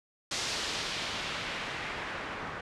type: noise with low-pass filter sweep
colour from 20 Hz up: white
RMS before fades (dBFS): -36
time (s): 0.31-2.61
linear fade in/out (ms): 5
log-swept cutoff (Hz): 5800 to 1400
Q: 1.1
effects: low-pass 10000 Hz 12 dB/octave